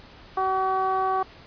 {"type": "tone with low-pass filter", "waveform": "15% pulse", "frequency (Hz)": 379.4, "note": "F#4", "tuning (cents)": 43, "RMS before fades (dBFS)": -24, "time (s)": [0.37, 1.23], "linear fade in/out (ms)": 5, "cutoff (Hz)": 980, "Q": 5.7, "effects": ["pink hiss -48 dBFS RMS until 1.46 s", "resampled to 11025 Hz"]}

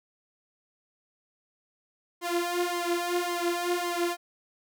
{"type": "tone with flanger", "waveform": "sawtooth", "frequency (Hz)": 349.4, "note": "F4", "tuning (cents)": 1, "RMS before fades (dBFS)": -29, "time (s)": [2.21, 4.17], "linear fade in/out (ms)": 50, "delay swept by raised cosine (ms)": [0.94, 4.14], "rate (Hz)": 1.8, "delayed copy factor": 0.95, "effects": []}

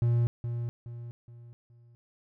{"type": "tone with echo", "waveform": "triangle", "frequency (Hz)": 118.6, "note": "A#2", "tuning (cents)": 30, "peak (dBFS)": -20, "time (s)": [0.02, 0.27], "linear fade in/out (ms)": 0, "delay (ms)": 420, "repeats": 4, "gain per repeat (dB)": -8, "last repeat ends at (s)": 1.95, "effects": []}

